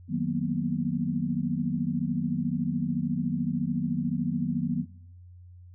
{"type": "chord", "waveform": "sine", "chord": "B major seventh", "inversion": "first", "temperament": "equal", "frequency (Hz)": [155.56, 185, 233.1, 246.9], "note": ["D#3", "F#3", "A#3", "B3"], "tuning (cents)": [0, 0, 0, 0], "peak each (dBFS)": -31, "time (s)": [0.08, 4.86], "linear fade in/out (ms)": 50, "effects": ["noise-tail reverb RT60 0.7 s tail -21 dB re dry", "added 89 Hz sine -46 dBFS peak until 5.74 s"]}